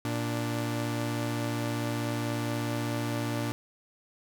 sawtooth tone pair together, 116.55 / 293.7 Hz, A#2 / D4, 0 / 0 cents, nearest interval octave + major third, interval 1600 cents, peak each -27 / -29 dBFS, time 0.05-3.52 s, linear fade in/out 0 ms, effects none

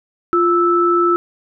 sine tone pair together, 348.3 / 1315 Hz, F4 / E6, -5 / -5 cents, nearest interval octave + major seventh, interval 2300 cents, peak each -14 dBFS, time 0.33-1.16 s, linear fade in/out 0 ms, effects none

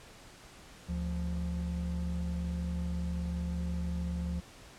triangle tone pair together, 73.41 / 174.61 Hz, D2 / F3, 0 / 0 cents, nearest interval octave + minor third, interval 1500 cents, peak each -32 / -33 dBFS, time 0.88-4.41 s, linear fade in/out 20 ms, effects pink hiss -53 dBFS RMS until 4.78 s + low-pass 9000 Hz 12 dB/octave

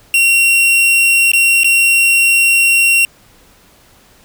45% pulse tone with dropouts, 2742 Hz, F7, 32 cents flat, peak -8 dBFS, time 0.14-3.05 s, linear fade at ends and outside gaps 1 ms, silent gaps 1.317-1.334 / 1.634-1.644 s, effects pink hiss -47 dBFS RMS until 4.24 s

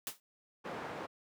white noise with exponential decay, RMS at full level -35 dBFS, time 0.07-0.2 s, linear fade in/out 1 ms, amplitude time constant 27 ms
white low-pass noise, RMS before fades -42 dBFS, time 0.64-1.07 s, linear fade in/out 20 ms, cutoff 1100 Hz, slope 12 dB/octave
effects high-pass 150 Hz 12 dB/octave

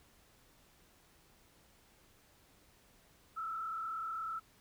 sine tone with frequency modulation, 1318.5 Hz, E6, in tune, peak -37 dBFS, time 3.36-4.4 s, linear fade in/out 20 ms, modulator 36.2 Hz, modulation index 1, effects pink hiss -66 dBFS RMS until 4.6 s

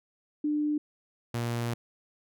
sine / sawtooth tone pair in turn, 298.5 / 118.25 Hz, D4 / A#2, +28 / +25 cents, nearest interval octave + major third, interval 1603 cents, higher first, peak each -25 dBFS, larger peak neither, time 0.44-0.78 / 1.34-1.74 s, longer second, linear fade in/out 5 ms, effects none

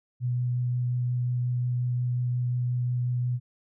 sine tone with vibrato, 123.4 Hz, B2, 1 cent flat, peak -24 dBFS, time 0.2-3.4 s, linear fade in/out 50 ms, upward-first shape triangle, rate 5.6 Hz, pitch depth 10 cents each way, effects none

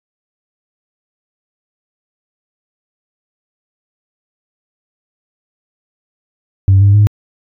sine tone with pitch steps, 96.7 / 100.28 / 104 Hz, G2 / G2 / G#2, -23 / +40 / +3 cents, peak -3 dBFS, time 6.68-7.07 s, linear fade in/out 0 ms, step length 130 ms, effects tanh soft clip ceiling -2 dBFS

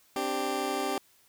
20% pulse chord, C suspended second, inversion none, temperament just, 261.6 / 294.3 / 392.4 Hz, C4 / D4 / G4, 0 / +4 / +2 cents, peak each -31 / -30 / -27 dBFS, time 0.16-0.98 s, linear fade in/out 2 ms, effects white hiss -63 dBFS RMS until 1.28 s

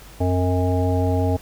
harmonic tone with a mistuned harmonic, 91 Hz, F#2, 28 cents flat, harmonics 1 / 3 / 5 / 7 / 9, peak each -19 / -24 / -26 / -27 / -29 dBFS, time 0.2-1.37 s, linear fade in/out 10 ms, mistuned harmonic 3, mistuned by -34 cents, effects added 50 Hz sine -44 dBFS peak until 1.41 s + pink hiss -45 dBFS RMS until 1.41 s

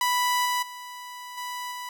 sawtooth tone with level steps, 987.8 Hz, B5, in tune, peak -18 / -20 / -34 / -28 / -30 dBFS, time 0.01-1.89 s, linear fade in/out 2 ms, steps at 0.45 / 0.62 / 1.37 / 1.71 s, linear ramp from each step 10 ms, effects none

